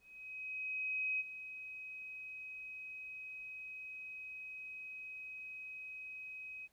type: tone with ADSR envelope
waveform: sine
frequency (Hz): 2532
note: D#7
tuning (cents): +30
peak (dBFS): -33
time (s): 0-6.68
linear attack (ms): 1200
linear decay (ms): 26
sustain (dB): -12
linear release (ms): 32
effects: pink hiss -75 dBFS RMS until 6.72 s